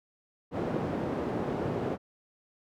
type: band-pass noise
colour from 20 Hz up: white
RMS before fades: -32 dBFS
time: 0.51-1.98 s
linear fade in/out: 50 ms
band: 110 to 470 Hz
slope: 12 dB/octave
effects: none